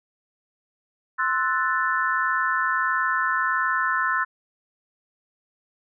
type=chord; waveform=sine; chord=F# half-diminished seventh; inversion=second; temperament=equal; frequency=1046.5 / 1318.5 / 1480 / 1760 Hz; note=C6 / E6 / F#6 / A6; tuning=0 / 0 / 0 / 0 cents; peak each=-26 dBFS; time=1.18-4.25 s; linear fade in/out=20 ms; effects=none